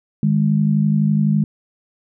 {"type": "tone pair together", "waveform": "sine", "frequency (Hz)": [153.8, 205.7], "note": ["D#3", "G#3"], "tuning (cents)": [-20, -16], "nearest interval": "perfect fourth", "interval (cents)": 504, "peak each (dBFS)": -16, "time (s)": [0.23, 1.44], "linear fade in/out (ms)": 2, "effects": []}